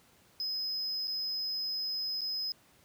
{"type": "tone with dropouts", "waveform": "triangle", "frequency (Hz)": 5070, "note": "D#8", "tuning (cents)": 32, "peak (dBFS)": -31, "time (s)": [0.4, 2.52], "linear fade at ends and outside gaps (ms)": 1, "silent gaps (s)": [[1.073, 1.079], [2.209, 2.216]], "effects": ["pink hiss -63 dBFS RMS until 2.84 s", "high-pass 80 Hz 12 dB/octave"]}